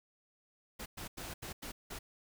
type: noise bursts at uneven times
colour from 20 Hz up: pink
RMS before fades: -44 dBFS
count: 6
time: 0.79-0.86 / 0.97-1.08 / 1.17-1.34 / 1.42-1.53 / 1.62-1.72 / 1.9-1.99 s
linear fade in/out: 10 ms
effects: none